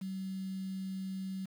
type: tone with quantisation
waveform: sine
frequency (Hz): 190.3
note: F#3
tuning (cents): +49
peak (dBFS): -36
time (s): 0.01-1.46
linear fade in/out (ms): 10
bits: 9
effects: none